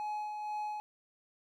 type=tone with tremolo; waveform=triangle; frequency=844 Hz; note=G#5; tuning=28 cents sharp; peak=-32 dBFS; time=0-0.8 s; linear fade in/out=0 ms; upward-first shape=sine; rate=2.1 Hz; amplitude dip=35%; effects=none